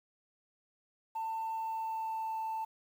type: tone with pitch glide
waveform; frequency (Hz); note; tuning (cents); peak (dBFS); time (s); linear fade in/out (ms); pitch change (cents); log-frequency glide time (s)
sine; 894 to 886.8; A5 to A5; +27 to +13; -32; 1.15-2.65; 10; -14; 1.54-2.37
effects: tanh soft clip ceiling -32 dBFS + 10-bit